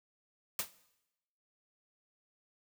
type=noise with exponential decay; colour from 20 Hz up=white; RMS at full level=-30 dBFS; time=0.59-0.71 s; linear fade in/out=2 ms; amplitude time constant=26 ms; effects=noise-tail reverb RT60 0.9 s tail -18 dB re dry